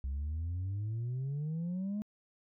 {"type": "exponential sweep", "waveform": "sine", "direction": "up", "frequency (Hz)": [65.41, 213.8], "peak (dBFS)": -31, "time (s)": [0.04, 2.02], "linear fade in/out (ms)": 0, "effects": ["tanh soft clip ceiling -32 dBFS"]}